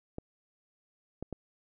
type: clicks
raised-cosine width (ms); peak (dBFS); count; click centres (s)
2; -24; 3; 0.184 / 1.226 / 1.327
effects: none